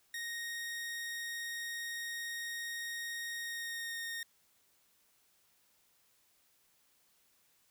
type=tone with pitch glide; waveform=sawtooth; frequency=1864.7 to 1848.6 Hz; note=A#6 to A#6; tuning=0 to -15 cents; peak=-35 dBFS; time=0.14-4.23 s; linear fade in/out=2 ms; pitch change=-15 cents; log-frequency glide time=3.39-4.03 s; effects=white hiss -71 dBFS RMS until 7.7 s